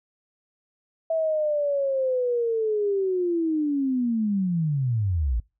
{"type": "linear sweep", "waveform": "sine", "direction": "down", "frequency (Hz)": [655, 51.91], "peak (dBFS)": -21, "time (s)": [1.1, 5.4], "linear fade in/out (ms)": 5, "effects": ["noise-tail reverb RT60 0.3 s tail -26 dB re dry"]}